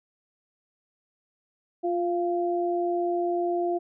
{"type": "tone pair together", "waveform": "sine", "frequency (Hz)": [350.6, 692], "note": ["F4", "F5"], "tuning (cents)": [7, -16], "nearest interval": "octave", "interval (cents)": 1177, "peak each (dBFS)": [-25, -28], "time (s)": [1.83, 3.79], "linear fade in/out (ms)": 20, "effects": []}